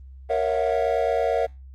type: chord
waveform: triangle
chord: F# dominant seventh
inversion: first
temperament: equal with one note detuned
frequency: 466.2 / 554.4 / 659.3 / 728.5 Hz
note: A#4 / C#5 / E5 / F#5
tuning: 0 / 0 / 0 / -27 cents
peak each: -23 / -24 / -23 / -25 dBFS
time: 0.29-1.47 s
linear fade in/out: 20 ms
effects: added 66 Hz sine -40 dBFS peak until 1.74 s + Opus 24 kbps